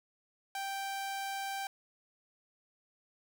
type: tone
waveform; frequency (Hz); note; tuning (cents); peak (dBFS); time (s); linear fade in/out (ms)
sawtooth; 784; G5; 0; -32; 0.55-1.67; 2
effects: none